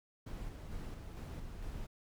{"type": "noise with tremolo", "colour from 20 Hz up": "brown", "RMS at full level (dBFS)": -43, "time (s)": [0.26, 1.87], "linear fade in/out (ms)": 10, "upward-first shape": "square", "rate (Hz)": 2.2, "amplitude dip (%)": 30, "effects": []}